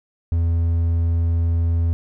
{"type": "tone", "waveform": "triangle", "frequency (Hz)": 83.8, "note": "E2", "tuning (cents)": 29, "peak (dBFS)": -14, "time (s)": [0.32, 1.93], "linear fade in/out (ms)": 0, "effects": []}